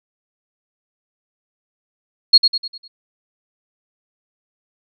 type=tone with echo; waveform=sine; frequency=4300 Hz; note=C8; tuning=47 cents sharp; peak=-3 dBFS; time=2.33-2.38 s; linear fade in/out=10 ms; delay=100 ms; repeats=5; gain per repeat=-7 dB; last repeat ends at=2.88 s; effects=none